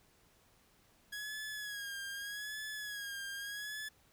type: tone with vibrato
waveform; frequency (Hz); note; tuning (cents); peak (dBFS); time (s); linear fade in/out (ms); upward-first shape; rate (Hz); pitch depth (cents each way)
sawtooth; 1661.2; G#6; 0; -37; 1.12-3.89; 10; sine; 0.82; 64
effects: pink hiss -68 dBFS RMS until 4.12 s